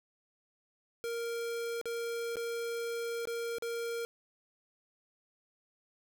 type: tone with dropouts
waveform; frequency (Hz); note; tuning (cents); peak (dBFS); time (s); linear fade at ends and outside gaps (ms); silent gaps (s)
square; 466.2; A#4; 0; -35; 1.04-4.05; 0; 1.814-1.856 / 2.357-2.368 / 3.254-3.273 / 3.584-3.623
effects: none